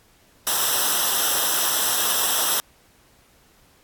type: noise with comb filter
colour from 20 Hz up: white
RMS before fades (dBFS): -21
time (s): 0.47-2.6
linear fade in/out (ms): 0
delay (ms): 0.44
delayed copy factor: -0.8
effects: pink hiss -57 dBFS RMS until 3.83 s + AAC 64 kbps